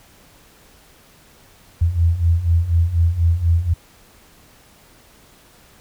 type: beating tone pair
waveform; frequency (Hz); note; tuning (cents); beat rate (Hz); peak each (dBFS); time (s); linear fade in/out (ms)
sine; 81.7 / 85.8; E2 / F2; -15 / -30; 4.1; -19 / -15; 1.81-3.74; 10
effects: pink hiss -50 dBFS RMS until 5.8 s